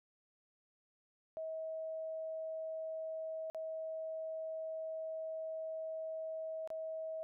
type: tone with dropouts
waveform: sine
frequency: 640 Hz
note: D#5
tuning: 49 cents sharp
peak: -39 dBFS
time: 1.37-7.23 s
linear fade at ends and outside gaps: 0 ms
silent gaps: 3.5-3.547 / 6.675-6.703 s
effects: none